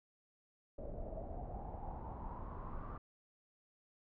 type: noise with low-pass filter sweep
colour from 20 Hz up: brown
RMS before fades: -45 dBFS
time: 0.78-2.98 s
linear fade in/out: 5 ms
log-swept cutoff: 580 to 1200 Hz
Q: 6.6
effects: none